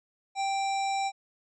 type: harmonic tone with a mistuned harmonic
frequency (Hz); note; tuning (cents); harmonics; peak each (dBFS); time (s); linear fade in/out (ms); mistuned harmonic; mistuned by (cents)
784; G5; 0; 1 / 3 / 5 / 7 / 9 / 10; -27 / -37 / -41 / -44 / -46 / -47; 0.35-1.12; 50; 9; +20
effects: none